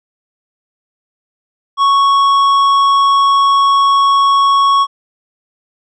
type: tone with tanh clipping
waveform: triangle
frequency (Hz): 1108.7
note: C#6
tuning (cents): 0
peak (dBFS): -9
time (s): 1.77-4.87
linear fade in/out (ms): 50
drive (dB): 13
effects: none